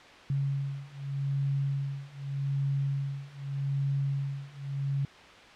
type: beating tone pair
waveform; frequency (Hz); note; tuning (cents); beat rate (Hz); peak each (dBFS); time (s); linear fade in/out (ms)
sine; 138.2 / 139.03; C#3 / C#3; -5 / +5; 0.83; -32 / -31; 0.3-5.05; 2
effects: white hiss -50 dBFS RMS until 5.55 s + low-pass 3000 Hz 12 dB/octave